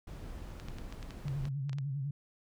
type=noise; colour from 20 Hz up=brown; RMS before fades=-44 dBFS; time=0.07-1.49 s; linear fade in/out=5 ms
type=clicks; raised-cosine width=0.2 ms; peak=-30 dBFS; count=11; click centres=0.599 / 0.685 / 0.785 / 0.925 / 1.028 / 1.107 / 1.282 / 1.454 / 1.695 / 1.731 / 1.785 s
type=tone with vibrato; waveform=sine; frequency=138.5 Hz; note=C#3; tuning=1 cent flat; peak=-33 dBFS; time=1.25-2.11 s; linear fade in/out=5 ms; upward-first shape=sine; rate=10 Hz; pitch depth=92 cents each way
effects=none